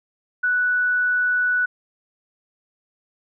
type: tone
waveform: sine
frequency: 1480 Hz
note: F#6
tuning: in tune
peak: -17 dBFS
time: 0.43-1.66 s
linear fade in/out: 10 ms
effects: none